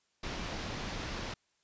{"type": "low-pass noise", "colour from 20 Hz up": "pink", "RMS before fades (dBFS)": -39, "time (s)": [0.23, 1.34], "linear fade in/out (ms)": 5, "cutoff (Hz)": 5800, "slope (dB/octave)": 24, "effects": ["white hiss -75 dBFS RMS until 1.63 s", "resampled to 16000 Hz"]}